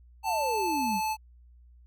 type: exponential sweep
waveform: sine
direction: down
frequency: 830.6 to 180 Hz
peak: -30 dBFS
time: 0.23-1.01 s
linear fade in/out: 50 ms
type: tone with pitch glide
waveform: square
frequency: 884 to 870.3 Hz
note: A5 to A5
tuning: +8 to -19 cents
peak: -28 dBFS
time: 0.23-1.17 s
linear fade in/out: 50 ms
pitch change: -27 cents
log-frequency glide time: 0.33-0.81 s
effects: added 60 Hz sine -52 dBFS peak until 1.86 s